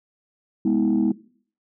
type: chord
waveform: sine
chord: E major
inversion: first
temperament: equal with one note detuned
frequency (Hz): 207.7 / 246.9 / 321.4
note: G#3 / B3 / E4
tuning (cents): 0 / 0 / -44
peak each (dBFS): -20 / -21 / -20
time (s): 0.65-1.12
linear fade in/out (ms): 5
effects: noise-tail reverb RT60 0.5 s tail -19 dB re dry + tanh soft clip ceiling -12 dBFS